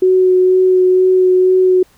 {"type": "tone with vibrato", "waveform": "sine", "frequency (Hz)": 370, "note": "F#4", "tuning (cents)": 0, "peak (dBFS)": -7, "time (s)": [0.02, 1.83], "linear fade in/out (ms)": 5, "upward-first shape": "sine", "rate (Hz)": 2.1, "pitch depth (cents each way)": 11, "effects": ["pink hiss -51 dBFS RMS until 1.97 s"]}